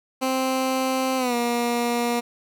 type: tone with pitch glide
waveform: 15% pulse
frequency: 261.6 to 238.5 Hz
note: C4 to A#3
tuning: 0 to +40 cents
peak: -15 dBFS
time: 0.21-2.21 s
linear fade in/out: 20 ms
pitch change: -160 cents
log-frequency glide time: 1.17-1.35 s
effects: none